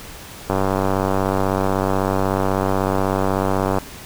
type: click train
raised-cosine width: 1 ms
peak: -5 dBFS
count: 317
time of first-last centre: 0.5-3.785 s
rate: 96.2 Hz
effects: pink hiss -37 dBFS RMS until 4.05 s

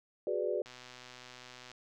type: chord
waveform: sine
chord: G# half-diminished seventh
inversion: third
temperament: equal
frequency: 370 / 415.3 / 493.9 / 587.3 Hz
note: F#4 / G#4 / B4 / D5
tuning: 0 / 0 / 0 / 0 cents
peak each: -36 dBFS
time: 0.27-0.62 s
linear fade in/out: 2 ms
type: click train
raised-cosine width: 0.2 ms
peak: -32 dBFS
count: 133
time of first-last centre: 0.66-1.716 s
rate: 125 Hz
effects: none

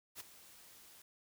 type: noise with ADSR envelope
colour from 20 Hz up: white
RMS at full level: -45 dBFS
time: 0.15-1.02 s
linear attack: 53 ms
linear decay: 12 ms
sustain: -14 dB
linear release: 4 ms
effects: none

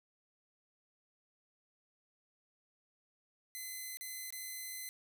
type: tone with dropouts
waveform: 5% pulse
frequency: 2037 Hz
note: C7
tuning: 47 cents flat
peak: -32 dBFS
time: 3.55-4.89 s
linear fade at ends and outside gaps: 0 ms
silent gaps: 3.971-4.01 / 4.305-4.325 s
effects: none

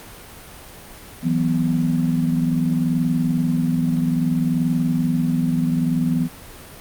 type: chord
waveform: sine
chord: E suspended second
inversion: none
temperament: just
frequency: 164.81 / 185.42 / 247.2 Hz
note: E3 / F#3 / B3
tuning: 0 / +4 / +2 cents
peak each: -20 / -25 / -20 dBFS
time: 1.22-6.29 s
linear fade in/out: 50 ms
effects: pink hiss -40 dBFS RMS until 6.8 s + Opus 48 kbps

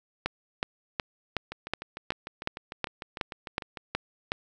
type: two click trains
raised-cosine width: 0.3 ms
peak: -21 / -11 dBFS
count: 16 / 12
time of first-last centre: 1.52-3.772 / 0.26-4.319 s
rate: 6.66 / 2.71 Hz
effects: none

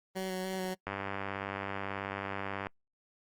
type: tone with vibrato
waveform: 15% pulse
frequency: 187.3 Hz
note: F#3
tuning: 21 cents sharp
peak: -27 dBFS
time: 0.15-0.75 s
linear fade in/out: 20 ms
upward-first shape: square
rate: 3.4 Hz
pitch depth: 14 cents each way
type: click train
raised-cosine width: 0.5 ms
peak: -21 dBFS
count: 178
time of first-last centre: 0.87-2.669 s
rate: 98.4 Hz
effects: noise-tail reverb RT60 0.1 s tail -24 dB re dry + Opus 24 kbps

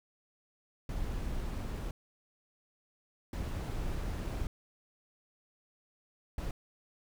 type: noise bursts at uneven times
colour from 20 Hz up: brown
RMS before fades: -36 dBFS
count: 3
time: 0.89-1.91 / 3.33-4.47 / 6.38-6.51 s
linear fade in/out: 2 ms
effects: none

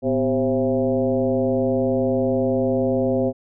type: tone with frequency modulation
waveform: sine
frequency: 391.3 Hz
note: G4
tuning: 3 cents flat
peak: -17 dBFS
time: 0.02-3.33 s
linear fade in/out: 50 ms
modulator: 139 Hz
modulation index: 1.7
effects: none

